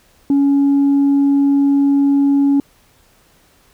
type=tone; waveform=sine; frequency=280 Hz; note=C#4; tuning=18 cents sharp; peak=-8 dBFS; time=0.3-2.6 s; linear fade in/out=2 ms; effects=tanh soft clip ceiling -8 dBFS + pink hiss -53 dBFS RMS until 3.73 s